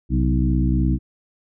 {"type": "harmonic tone with a mistuned harmonic", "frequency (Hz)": 63.2, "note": "B1", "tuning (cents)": 41, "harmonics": [1, 2, 3, 4, 5], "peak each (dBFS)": [-19, -22, -24, -25, -26], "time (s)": [0.09, 0.99], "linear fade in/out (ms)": 50, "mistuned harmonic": 2, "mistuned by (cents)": 87, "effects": []}